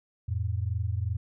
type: tone pair together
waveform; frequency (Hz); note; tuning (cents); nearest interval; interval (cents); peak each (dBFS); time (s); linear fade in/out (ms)
sine; 87.31 / 110; F2 / A2; 0 / 0; major third; 400; -29 / -30; 0.28-1.17; 10
effects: none